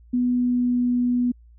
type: tone with pitch glide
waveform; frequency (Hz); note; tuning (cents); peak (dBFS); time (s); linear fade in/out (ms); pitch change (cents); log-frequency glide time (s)
sine; 246.9 to 245.3; B3 to B3; 0 to -12; -18; 0.13-1.32; 10; -12; 0.3-0.8
effects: added 58 Hz sine -47 dBFS peak until 1.58 s